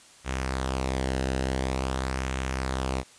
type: tone with flanger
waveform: sawtooth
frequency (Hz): 65.41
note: C2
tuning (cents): 0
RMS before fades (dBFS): -29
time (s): 0.24-3.04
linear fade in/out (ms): 50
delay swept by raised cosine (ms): 0.21 to 0.89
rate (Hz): 0.47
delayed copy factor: -0.5
effects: white hiss -53 dBFS RMS until 3.18 s + resampled to 22050 Hz